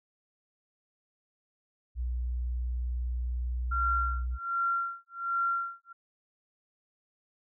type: tone with pitch glide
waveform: sine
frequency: 61 to 61.74 Hz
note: B1 to B1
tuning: -21 to 0 cents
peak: -29 dBFS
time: 1.95-4.39 s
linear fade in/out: 50 ms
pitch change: +21 cents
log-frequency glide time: 3.3-4.23 s
type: tone with tremolo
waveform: sine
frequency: 1374 Hz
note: F6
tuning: 29 cents flat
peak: -25 dBFS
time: 3.71-5.93 s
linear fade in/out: 10 ms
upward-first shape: sine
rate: 1.3 Hz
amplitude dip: 100%
effects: none